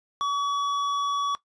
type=tone with hard clipping; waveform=triangle; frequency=1135 Hz; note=C#6; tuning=41 cents sharp; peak=-25 dBFS; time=0.21-1.35 s; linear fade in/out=0 ms; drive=11 dB; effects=noise-tail reverb RT60 0.1 s tail -17 dB re dry + resampled to 22050 Hz